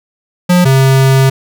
square tone pair in turn, 178.5 / 133.72 Hz, F3 / C3, +38 / +38 cents, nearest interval perfect fourth, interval 500 cents, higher first, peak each -6 dBFS, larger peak neither, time 0.49-0.65 / 0.65-1.3 s, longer second, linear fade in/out 10 ms, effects none

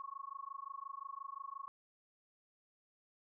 sine tone with amplitude modulation, 1100 Hz, C#6, 14 cents flat, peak -40 dBFS, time 0-1.68 s, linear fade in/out 0 ms, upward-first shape sine, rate 25.7 Hz, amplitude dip 100%, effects none

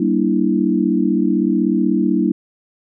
sine chord, E half-diminished seventh, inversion first, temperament equal with one note detuned, 192.41 / 233.1 / 293.7 / 329.6 Hz, G3 / Bb3 / D4 / E4, -32 / 0 / 0 / 0 cents, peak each -19 dBFS, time 0-2.32 s, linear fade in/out 5 ms, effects none

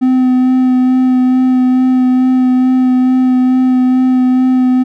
triangle tone with vibrato, 255.3 Hz, C4, 42 cents flat, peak -5 dBFS, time 0.01-4.84 s, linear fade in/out 20 ms, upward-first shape sine, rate 2.3 Hz, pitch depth 13 cents each way, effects none

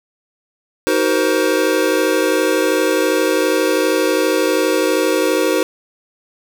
square chord, C half-diminished seventh, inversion first, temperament just, 314 / 376.7 / 470.9 / 523.3 Hz, Eb4 / Gb4 / Bb4 / C5, +16 / +31 / +18 / 0 cents, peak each -20 dBFS, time 0.87-5.63 s, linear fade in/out 0 ms, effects none

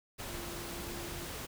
sine tone in noise, 345.3 Hz, F4, 20 cents flat, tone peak -46 dBFS, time 0.29-1.26 s, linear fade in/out 20 ms, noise pink, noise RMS -42 dBFS, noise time 0.18-1.47 s, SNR -7 dB, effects none

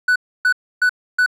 triangle tone bursts, 1488 Hz, F#6, 9 cents sharp, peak -10 dBFS, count 4, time 0.08-1.262 s, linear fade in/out 5 ms, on 78 ms, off 290 ms, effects none

